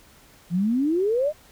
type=exponential sweep; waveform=sine; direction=up; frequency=164.81 to 633 Hz; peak=-19 dBFS; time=0.5-1.33 s; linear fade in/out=50 ms; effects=pink hiss -53 dBFS RMS until 1.51 s